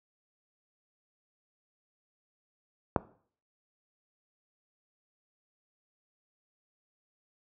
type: click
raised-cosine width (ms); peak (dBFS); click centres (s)
1; -9; 2.962
effects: noise-tail reverb RT60 0.5 s tail -18 dB re dry + high-pass 60 Hz 12 dB/octave